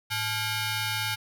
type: ring-modulated tone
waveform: 10% pulse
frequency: 756 Hz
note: F#5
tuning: 37 cents sharp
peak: -16 dBFS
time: 0.1-1.16 s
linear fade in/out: 20 ms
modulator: 648 Hz
effects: none